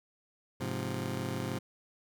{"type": "chord", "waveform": "20% pulse", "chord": "F minor", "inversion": "first", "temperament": "just", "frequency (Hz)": [104.77, 130.96, 174.61], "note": ["Ab2", "C3", "F3"], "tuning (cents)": [16, 2, 0], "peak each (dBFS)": [-33, -32, -35], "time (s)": [0.6, 1.59], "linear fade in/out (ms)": 10, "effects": []}